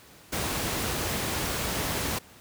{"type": "noise", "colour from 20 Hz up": "pink", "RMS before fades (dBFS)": -29, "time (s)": [0.32, 2.19], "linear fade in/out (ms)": 10, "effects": ["pink hiss -52 dBFS RMS until 2.4 s", "high-pass 60 Hz 12 dB/octave"]}